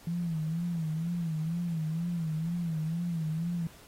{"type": "tone with vibrato", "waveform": "sine", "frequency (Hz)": 164.81, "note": "E3", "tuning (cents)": 0, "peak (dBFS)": -29, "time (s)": [0.07, 3.67], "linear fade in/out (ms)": 2, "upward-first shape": "sine", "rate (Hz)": 2.1, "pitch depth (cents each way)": 98, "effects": ["pink hiss -55 dBFS RMS until 3.87 s", "AAC 48 kbps"]}